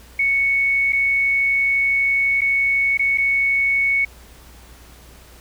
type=tone with dropouts; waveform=sine; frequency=2217 Hz; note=C#7; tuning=in tune; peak=-15 dBFS; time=0.19-4.05 s; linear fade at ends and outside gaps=5 ms; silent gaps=0.924-0.93 / 2.409-2.416 / 2.974-2.993 / 3.176-3.182 s; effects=added 60 Hz sine -44 dBFS peak until 5.4 s + pink hiss -47 dBFS RMS until 5.4 s